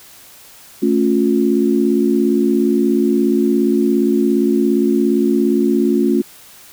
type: chord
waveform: sine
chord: A augmented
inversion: none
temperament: equal with one note detuned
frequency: 220 / 277.2 / 354.7 Hz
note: A3 / C#4 / E#4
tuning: 0 / 0 / +27 cents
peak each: -16 dBFS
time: 0.82-6.22 s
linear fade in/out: 10 ms
effects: white hiss -42 dBFS RMS until 6.72 s